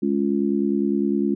harmonic tone, 69.9 Hz, C#2, 15 cents sharp, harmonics 3 / 4 / 5, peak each -22 / -23 / -24 dBFS, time 0.02-1.35 s, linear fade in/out 10 ms, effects none

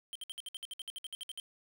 square tone bursts, 3136 Hz, G7, in tune, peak -40 dBFS, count 16, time 0.13-1.399 s, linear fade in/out 0 ms, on 24 ms, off 59 ms, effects none

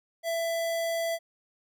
square tone, 666 Hz, E5, 18 cents sharp, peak -28 dBFS, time 0.23-1.19 s, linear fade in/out 50 ms, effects none

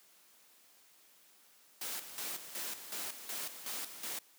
white noise with tremolo, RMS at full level -40 dBFS, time 1.81-4.19 s, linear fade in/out 5 ms, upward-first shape square, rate 2.7 Hz, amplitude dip 65%, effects white hiss -64 dBFS RMS until 4.38 s + high-pass 200 Hz 12 dB/octave

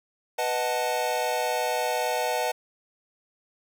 square chord, B dominant seventh, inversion none, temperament equal, 493.9 / 622.3 / 740 / 880 Hz, B4 / D#5 / F#5 / A5, 0 / 0 / 0 / 0 cents, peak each -31 dBFS, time 0.38-2.52 s, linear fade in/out 10 ms, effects none

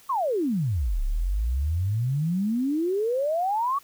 sine exponential two-way sweep, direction down then up, 1154 to 32.88 to 1154 Hz, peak -22 dBFS, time 0.09-3.79 s, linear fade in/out 10 ms, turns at 1.02 s, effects white hiss -54 dBFS RMS until 3.83 s

